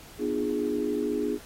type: chord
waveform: sine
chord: B diminished seventh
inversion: none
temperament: equal with one note detuned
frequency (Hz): 246.9 / 301.1 / 349.2 / 415.3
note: B3 / D4 / F4 / Ab4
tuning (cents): 0 / +43 / 0 / 0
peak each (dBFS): -32 / -30 / -34 / -29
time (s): 0.18-1.39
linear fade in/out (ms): 50
effects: pink hiss -49 dBFS RMS until 1.45 s + AAC 48 kbps